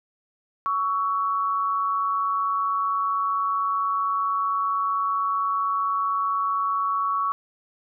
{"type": "tone pair together", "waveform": "sine", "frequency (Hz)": [1120, 1315.6], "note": ["C#6", "E6"], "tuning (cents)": [18, -4], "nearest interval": "minor third", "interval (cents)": 278, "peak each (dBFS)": [-22, -29], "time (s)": [0.66, 7.32], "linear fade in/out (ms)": 0, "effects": []}